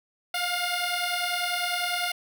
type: beating tone pair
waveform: 10% pulse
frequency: 703 / 713 Hz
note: F5 / F5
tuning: +11 / +36 cents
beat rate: 10 Hz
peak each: -21 / -20 dBFS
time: 0.34-2.12 s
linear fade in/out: 5 ms
effects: none